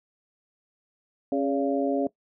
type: harmonic tone with a mistuned harmonic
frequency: 137.7 Hz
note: C#3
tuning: 11 cents flat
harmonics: 2 / 3 / 4 / 5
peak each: -25 / -30 / -28 / -32 dBFS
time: 1.32-2.07 s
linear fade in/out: 2 ms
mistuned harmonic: 4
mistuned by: +56 cents
effects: noise-tail reverb RT60 0.1 s tail -19 dB re dry